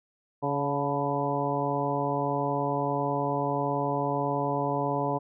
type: harmonic tone with a mistuned harmonic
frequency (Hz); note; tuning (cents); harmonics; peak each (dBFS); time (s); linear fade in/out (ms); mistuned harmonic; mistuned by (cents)
141.6; C#3; +37; 1 / 2 / 3 / 4 / 5 / 6 / 7; -33 / -33 / -33 / -33 / -33 / -33 / -33; 0.42-5.19; 20; 6; +47
effects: none